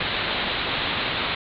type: low-pass noise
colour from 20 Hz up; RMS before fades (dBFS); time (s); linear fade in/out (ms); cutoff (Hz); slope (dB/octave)
white; -26; 0-1.35; 5; 4100; 96
effects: none

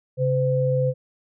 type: tone pair together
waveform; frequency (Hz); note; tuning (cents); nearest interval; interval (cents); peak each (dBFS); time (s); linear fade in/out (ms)
sine; 135.63 / 510; C#3 / C5; -37 / -44; octave + major seventh; 2293; -21; 0.17-0.94; 50
effects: none

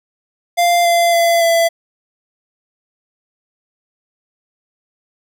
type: tone with pitch steps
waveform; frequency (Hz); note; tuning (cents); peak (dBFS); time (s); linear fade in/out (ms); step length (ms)
square; 695 / 686.6 / 678.3 / 670.2; F5 / F5 / E5 / E5; -9 / -30 / +49 / +29; -11; 0.57-1.69; 20; 280
effects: none

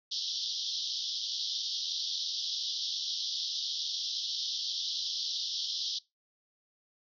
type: band-pass noise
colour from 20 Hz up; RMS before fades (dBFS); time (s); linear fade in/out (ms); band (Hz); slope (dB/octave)
pink; -35; 0.11-5.99; 10; 3200 to 5700; 96
effects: noise-tail reverb RT60 0.2 s tail -21 dB re dry

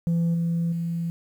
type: tone with level steps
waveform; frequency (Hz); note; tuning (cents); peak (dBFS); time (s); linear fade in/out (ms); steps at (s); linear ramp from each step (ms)
sine; 168.5; E3; +38; -17 / -20 / -24; 0.07-1.1; 0; 0.34 / 0.72; 5
effects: tanh soft clip ceiling -19 dBFS + 9-bit

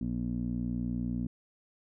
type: tone with low-pass filter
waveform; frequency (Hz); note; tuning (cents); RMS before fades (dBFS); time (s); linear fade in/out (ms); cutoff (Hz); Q
15% pulse; 60; B1; -49; -33; 0.01-1.27; 5; 250; 3.7
effects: none

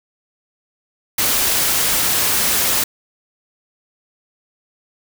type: noise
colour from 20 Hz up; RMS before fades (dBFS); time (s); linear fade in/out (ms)
white; -17; 1.18-2.84; 5
effects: none

